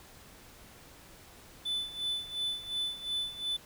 triangle tone with tremolo, 3500 Hz, A7, 10 cents flat, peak -28 dBFS, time 1.65-3.57 s, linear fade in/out 10 ms, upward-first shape sine, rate 2.8 Hz, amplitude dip 80%, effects pink hiss -54 dBFS RMS until 3.65 s

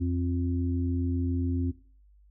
harmonic tone, 87.31 Hz, F2, in tune, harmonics 1 / 3 / 4, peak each -27 / -29 / -40 dBFS, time 0-1.72 s, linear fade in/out 20 ms, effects noise-tail reverb RT60 0.4 s tail -17 dB re dry + added 50 Hz sine -55 dBFS peak until 2.3 s

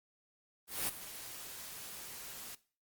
white noise with ADSR envelope, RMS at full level -33 dBFS, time 0.67-2.55 s, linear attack 210 ms, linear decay 16 ms, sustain -14 dB, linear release 4 ms, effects noise-tail reverb RT60 0.4 s tail -19 dB re dry + Opus 32 kbps

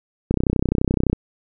click train, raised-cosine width 3 ms, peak -5 dBFS, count 27, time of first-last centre 0.31-1.13 s, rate 31.7 Hz, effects none

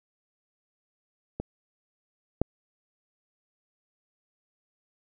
clicks, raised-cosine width 2 ms, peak -18 / -9 dBFS, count 2, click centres 1.4 / 2.416 s, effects none

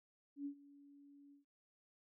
sine tone with ADSR envelope, 283.7 Hz, C#4, 40 cents sharp, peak -39 dBFS, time 0.36-1.45 s, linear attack 97 ms, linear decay 86 ms, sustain -20 dB, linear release 130 ms, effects noise-tail reverb RT60 0.4 s tail -26 dB re dry

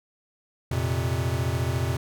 square chord, F suspended fourth, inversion none, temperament equal, 87.31 / 116.54 / 130.81 Hz, F2 / Bb2 / C3, 0 / 0 / 0 cents, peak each -29 dBFS, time 0.71-1.97 s, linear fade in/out 5 ms, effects none

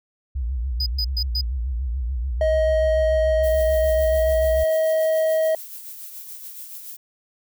sine tone with vibrato, 62.3 Hz, B1, 16 cents sharp, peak -22 dBFS, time 0.35-4.64 s, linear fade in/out 10 ms, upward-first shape sine, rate 6.9 Hz, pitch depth 160 cents each way
triangle tone bursts, 4977 Hz, D#8, in tune, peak -21 dBFS, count 4, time 0.8-1.412 s, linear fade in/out 5 ms, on 63 ms, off 120 ms
triangle tone with pitch glide, 630 to 635.8 Hz, D#5 to D#5, +21 to +37 cents, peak -15 dBFS, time 2.41-5.55 s, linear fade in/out 2 ms, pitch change +16 cents, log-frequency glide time 4.02-4.26 s
violet noise with tremolo, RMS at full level -35 dBFS, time 3.43-6.97 s, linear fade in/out 10 ms, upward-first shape triangle, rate 7 Hz, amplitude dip 50%
effects none

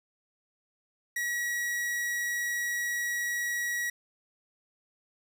45% pulse tone, 1917 Hz, A#6, 48 cents sharp, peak -29 dBFS, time 1.16-3.9 s, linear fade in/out 5 ms, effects none

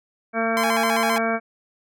harmonic tone, 226.7 Hz, A#3, 48 cents flat, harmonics 1 / 2 / 3 / 4 / 5 / 6 / 7 / 8 / 10, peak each -26 / -28 / -24 / -37 / -32 / -30 / -29 / -40 / -30 dBFS, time 0.33-1.4 s, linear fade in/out 50 ms
sawtooth tone with vibrato, 926 Hz, A#5, 12 cents flat, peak -19 dBFS, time 0.57-1.18 s, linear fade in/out 0 ms, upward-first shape square, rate 7.6 Hz, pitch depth 190 cents each way
effects none

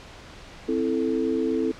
sine chord, A minor, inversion first, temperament equal, 261.6 / 329.6 / 440 Hz, C4 / E4 / A4, 0 / 0 / 0 cents, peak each -26 dBFS, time 0.68-1.72 s, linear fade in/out 10 ms, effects pink hiss -44 dBFS RMS until 1.79 s + low-pass 5000 Hz 12 dB/octave

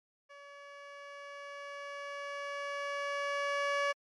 15% pulse tone with level ramp, 568 Hz, C#5, 42 cents sharp, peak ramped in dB -44 to -22 dBFS, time 0.29-3.93 s, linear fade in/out 20 ms, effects low-pass 4000 Hz 12 dB/octave + MP3 64 kbps

